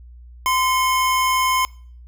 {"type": "tone pair together", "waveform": "square", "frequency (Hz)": [1031, 2173], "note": ["C6", "C#7"], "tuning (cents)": [-26, -35], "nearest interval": "octave + minor second", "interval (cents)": 1291, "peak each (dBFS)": [-18, -24], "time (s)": [0.46, 1.65], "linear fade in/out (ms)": 0, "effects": ["noise-tail reverb RT60 0.5 s tail -24 dB re dry", "added 60 Hz sine -39 dBFS peak until 2.07 s"]}